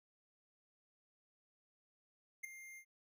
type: tone with ADSR envelope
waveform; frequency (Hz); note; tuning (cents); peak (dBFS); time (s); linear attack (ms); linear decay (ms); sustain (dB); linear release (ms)
square; 2110; C7; +14; -39; 2.43-2.85; 15; 6; -13; 74
effects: none